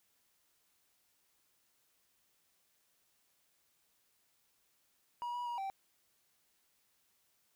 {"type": "tone with pitch steps", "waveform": "triangle", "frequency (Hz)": [961, 972, 955, 778], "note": ["B5", "B5", "A#5", "G5"], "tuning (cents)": [-48, -28, 42, -13], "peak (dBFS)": -35, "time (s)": [5.22, 5.7], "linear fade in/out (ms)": 0, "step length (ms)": 120, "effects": ["white hiss -75 dBFS RMS until 7.55 s"]}